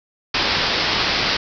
white low-pass noise, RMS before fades -20 dBFS, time 0.34-1.37 s, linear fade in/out 5 ms, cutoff 5300 Hz, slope 96 dB/octave, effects none

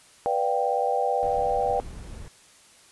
sine chord, G dominant seventh, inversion first, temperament just, 490 / 588 / 705.6 / 784 Hz, B4 / D5 / F5 / G5, -14 / +2 / +18 / 0 cents, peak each -27 / -29 / -29 / -25 dBFS, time 0.26-1.8 s, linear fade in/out 0 ms
brown noise, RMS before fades -39 dBFS, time 1.23-2.28 s, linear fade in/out 0 ms
effects white hiss -54 dBFS RMS until 2.91 s + resampled to 24000 Hz

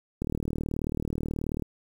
click train, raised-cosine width 3 ms, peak -17 dBFS, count 55, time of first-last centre 0.22-1.623 s, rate 38.5 Hz, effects 8-bit

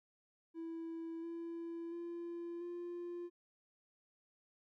triangle tone with pitch steps, 329.6 / 335.7 / 342 / 348.4 Hz, E4 / E4 / F4 / F4, 0 / +32 / -36 / -4 cents, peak -39 dBFS, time 0.54-3.3 s, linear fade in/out 50 ms, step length 690 ms, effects tanh soft clip ceiling -36 dBFS

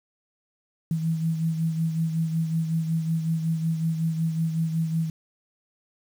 sine beating tone pair, 161.9 / 167.3 Hz, E3 / E3, -31 / +26 cents, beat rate 5.4 Hz, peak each -23 / -32 dBFS, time 0.91-5.1 s, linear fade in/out 2 ms, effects 8-bit

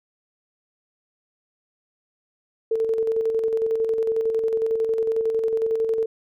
sine tone with tremolo, 447.8 Hz, A4, 30 cents sharp, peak -18 dBFS, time 2.71-6.06 s, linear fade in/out 5 ms, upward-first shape square, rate 11 Hz, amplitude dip 40%, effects none

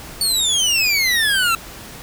25% pulse exponential sweep, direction down, 4506 to 1318.5 Hz, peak -11 dBFS, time 0.21-1.55 s, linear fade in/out 2 ms, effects pink hiss -36 dBFS RMS until 2.02 s

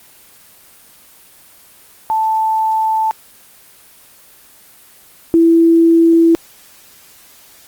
sine tone pair in turn, 880 / 331.9 Hz, A5 / E4, 0 / +12 cents, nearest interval octave + perfect fourth, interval 1688 cents, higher first, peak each -12 / -6 dBFS, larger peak second, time 2.1-3.11 / 5.34-6.35 s, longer neither, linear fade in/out 0 ms, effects white hiss -44 dBFS RMS until 7.67 s + Opus 24 kbps

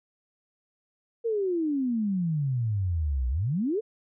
sine exponential two-way sweep, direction down then up, 472.2 to 59.8 to 472.2 Hz, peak -24 dBFS, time 1.24-3.81 s, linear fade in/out 20 ms, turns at 3.29 s, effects none

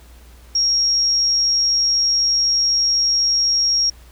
sine tone, 5588 Hz, F8, in tune, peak -14 dBFS, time 0.55-3.9 s, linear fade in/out 5 ms, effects added 60 Hz sine -42 dBFS peak until 4.11 s + pink hiss -50 dBFS RMS until 4.11 s

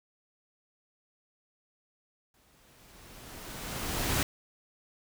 pink noise with exponential growth, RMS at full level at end -27 dBFS, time 2.34-4.23 s, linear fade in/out 2 ms, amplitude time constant 410 ms, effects none

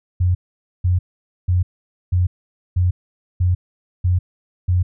sine tone bursts, 90 Hz, F#2, 47 cents flat, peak -13 dBFS, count 8, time 0.2-4.83 s, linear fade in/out 10 ms, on 150 ms, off 490 ms, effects none

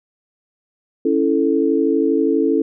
sine chord, A major, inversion first, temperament equal, 277.2 / 329.6 / 440 Hz, C#4 / E4 / A4, 0 / 0 / 0 cents, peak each -18 dBFS, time 1.05-2.62 s, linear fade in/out 5 ms, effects none

